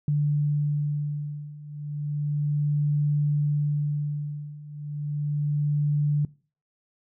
sine beating tone pair, 146.83 / 147.16 Hz, D3 / D3, 0 / +4 cents, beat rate 0.33 Hz, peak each -27 / -25 dBFS, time 0.08-6.25 s, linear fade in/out 2 ms, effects noise-tail reverb RT60 0.4 s tail -22 dB re dry

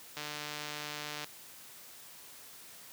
click train, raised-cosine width 0.2 ms, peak -22 dBFS, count 161, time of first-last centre 0.17-1.244 s, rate 149 Hz, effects white hiss -52 dBFS RMS until 2.92 s + high-pass 80 Hz 12 dB/octave

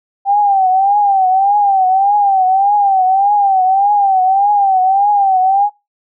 sine tone with vibrato, 784 Hz, G5, in tune, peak -8 dBFS, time 0.25-5.7 s, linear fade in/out 50 ms, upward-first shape triangle, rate 1.7 Hz, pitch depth 110 cents each way, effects noise-tail reverb RT60 0.2 s tail -18 dB re dry

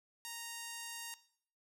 5% pulse tone, 931 Hz, A#5, 2 cents flat, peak -31 dBFS, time 0.25-1.14 s, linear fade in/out 0 ms, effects noise-tail reverb RT60 0.6 s tail -18 dB re dry

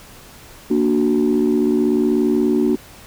sine chord, Bb augmented, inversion none, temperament equal, 233.1 / 293.7 / 370 Hz, Bb3 / D4 / F#4, 0 / 0 / 0 cents, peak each -17 dBFS, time 0.7-2.76 s, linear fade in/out 10 ms, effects tanh soft clip ceiling -8 dBFS + pink hiss -42 dBFS RMS until 3.06 s

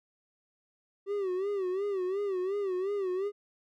triangle tone with vibrato, 385.8 Hz, G4, 28 cents flat, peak -27 dBFS, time 1.06-3.32 s, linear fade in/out 50 ms, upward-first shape sine, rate 2.8 Hz, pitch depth 110 cents each way, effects none

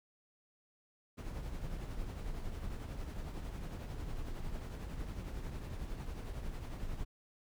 brown noise with tremolo, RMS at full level -39 dBFS, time 1.17-7.05 s, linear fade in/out 20 ms, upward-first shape triangle, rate 11 Hz, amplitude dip 50%, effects none

